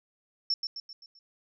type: tone with echo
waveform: sine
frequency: 5400 Hz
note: E8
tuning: 41 cents sharp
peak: -24 dBFS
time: 0.5-0.54 s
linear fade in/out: 2 ms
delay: 130 ms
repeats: 5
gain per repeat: -6 dB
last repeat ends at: 1.19 s
effects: none